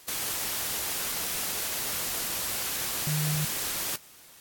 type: tone in noise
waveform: sine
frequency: 151.9 Hz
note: D#3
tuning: 41 cents flat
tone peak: -26 dBFS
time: 3.07-3.45 s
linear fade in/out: 2 ms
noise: white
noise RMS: -31 dBFS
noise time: 0.08-3.96 s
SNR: +2 dB
effects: white hiss -52 dBFS RMS until 4.4 s + AAC 64 kbps